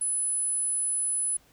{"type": "tone", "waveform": "sine", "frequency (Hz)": 10070, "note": "D#9", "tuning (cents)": 20, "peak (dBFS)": -25, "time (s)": [0.01, 1.37], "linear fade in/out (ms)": 5, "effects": ["pink hiss -61 dBFS RMS until 1.52 s"]}